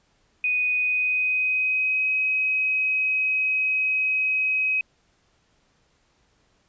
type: tone with pitch glide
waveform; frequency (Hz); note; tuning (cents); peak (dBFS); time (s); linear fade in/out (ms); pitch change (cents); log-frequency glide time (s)
sine; 2489 to 2535; D#7 to D#7; 0 to +32; -20; 0.44-4.81; 2; +32; 0.76-2.1
effects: pink hiss -65 dBFS RMS until 6.68 s + resampled to 16000 Hz

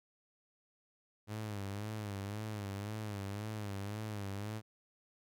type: tone with vibrato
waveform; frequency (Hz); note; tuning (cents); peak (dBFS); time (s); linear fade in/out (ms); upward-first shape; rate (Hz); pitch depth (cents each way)
sawtooth; 103.4; G#2; -7; -35; 1.27-4.62; 50; sine; 1.9; 88
effects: none

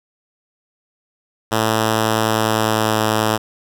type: tone with pitch glide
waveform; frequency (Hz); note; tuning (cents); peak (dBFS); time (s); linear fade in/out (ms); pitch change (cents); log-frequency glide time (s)
5% pulse; 110.5 to 109.1; A2 to A2; +8 to -14; -4; 1.51-3.38; 20; -22; 2.13-3.03
effects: none

